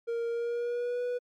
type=tone with pitch glide; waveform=triangle; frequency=466.2 to 490.5 Hz; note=A#4 to B4; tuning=0 to -12 cents; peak=-27 dBFS; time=0.07-1.19 s; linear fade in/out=20 ms; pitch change=+88 cents; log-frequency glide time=0.29-1.02 s; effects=MP3 96 kbps